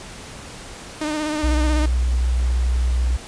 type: tone with vibrato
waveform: sawtooth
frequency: 304.4 Hz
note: D#4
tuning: 38 cents flat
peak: -18 dBFS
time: 1.01-1.86 s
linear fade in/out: 5 ms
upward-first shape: sine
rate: 16 Hz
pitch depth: 37 cents each way
type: tone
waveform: sine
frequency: 61.74 Hz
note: B1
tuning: in tune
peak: -16 dBFS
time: 1.43-3.17 s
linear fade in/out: 10 ms
effects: pink hiss -37 dBFS RMS until 3.27 s + resampled to 22050 Hz